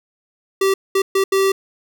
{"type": "tone bursts at uneven times", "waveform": "square", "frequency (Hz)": 387.9, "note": "G4", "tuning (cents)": -18, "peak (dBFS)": -14, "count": 4, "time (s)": [[0.61, 0.74], [0.95, 1.02], [1.15, 1.24], [1.32, 1.52]], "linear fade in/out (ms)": 5, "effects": []}